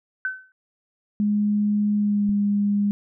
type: tone with exponential decay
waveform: sine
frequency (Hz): 1523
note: F#6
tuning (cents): +50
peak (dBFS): -20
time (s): 0.25-0.52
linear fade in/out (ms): 1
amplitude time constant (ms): 57
type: tone with pitch glide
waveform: sine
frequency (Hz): 207.7 to 203.8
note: G#3 to G#3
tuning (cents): 0 to -32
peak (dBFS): -18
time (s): 1.2-2.91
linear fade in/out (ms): 0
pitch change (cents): -32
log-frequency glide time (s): 1.96-2.3
type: click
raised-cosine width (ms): 5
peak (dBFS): -25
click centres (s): 2.293
effects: none